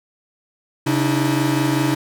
45% pulse tone cluster, 135.5 / 296.1 / 321.3 Hz, C#3 / D4 / E4, -39 / +14 / -44 cents, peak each -21 dBFS, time 0.86-1.95 s, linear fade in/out 10 ms, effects none

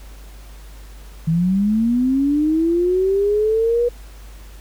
sine linear sweep, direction up, 157.9 to 485.4 Hz, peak -14 dBFS, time 1.27-3.89 s, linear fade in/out 10 ms, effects added 50 Hz sine -36 dBFS peak until 4.6 s + pink hiss -47 dBFS RMS until 4.6 s

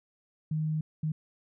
sine tone bursts at uneven times, 155.56 Hz, D#3, in tune, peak -27 dBFS, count 2, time 0.51-0.81 / 1.03-1.12 s, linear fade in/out 5 ms, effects none

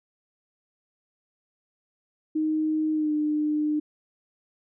sine tone with pitch glide, 311.1 to 301.7 Hz, D#4 to D4, 0 to +47 cents, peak -22 dBFS, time 2.35-3.8 s, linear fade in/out 10 ms, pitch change -53 cents, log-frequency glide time 2.93-3.12 s, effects none

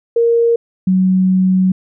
sine tone pair in turn, 466.2 / 186.62 Hz, A#4 / F#3, 0 / +15 cents, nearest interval octave + major third, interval 1585 cents, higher first, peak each -9 dBFS, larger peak neither, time 0.16-0.56 / 0.87-1.72 s, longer second, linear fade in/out 5 ms, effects none

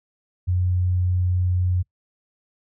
sine tone, 90.4 Hz, F#2, 40 cents flat, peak -18 dBFS, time 0.47-1.83 s, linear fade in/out 20 ms, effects noise-tail reverb RT60 0.1 s tail -22 dB re dry

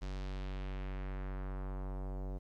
square tone with low-pass filter sweep, 47.43 Hz, F#1, 44 cents sharp, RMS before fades -40 dBFS, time 0.01-2.39 s, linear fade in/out 20 ms, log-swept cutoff 5600 to 620 Hz, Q 1.3, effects 12-bit

